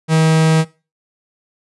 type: tone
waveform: 45% pulse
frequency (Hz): 159.5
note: D#3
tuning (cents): +43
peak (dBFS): -10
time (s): 0.08-0.65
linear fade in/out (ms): 50
effects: noise-tail reverb RT60 0.3 s tail -19 dB re dry + resampled to 24000 Hz